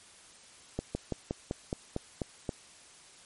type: slowing click train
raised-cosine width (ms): 2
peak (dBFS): -18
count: 9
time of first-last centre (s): 0.79-2.492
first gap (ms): 160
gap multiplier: 1.08
effects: white hiss -55 dBFS RMS until 3.25 s + MP3 48 kbps